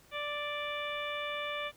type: harmonic tone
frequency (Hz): 587.3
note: D5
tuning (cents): 0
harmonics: 1 / 2 / 3 / 4 / 5 / 6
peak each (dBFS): -39 / -40 / -43 / -40 / -45 / -44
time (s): 0.11-1.72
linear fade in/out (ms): 50
effects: pink hiss -61 dBFS RMS until 1.76 s